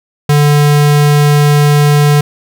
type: tone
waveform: square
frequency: 146.7 Hz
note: D3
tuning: 2 cents flat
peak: -6 dBFS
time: 0.29-2.21 s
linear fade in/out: 5 ms
effects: none